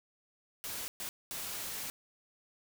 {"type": "noise bursts at uneven times", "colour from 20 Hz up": "white", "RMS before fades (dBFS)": -40, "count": 3, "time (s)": [[0.64, 0.88], [1, 1.09], [1.31, 1.9]], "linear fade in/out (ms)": 0, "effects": []}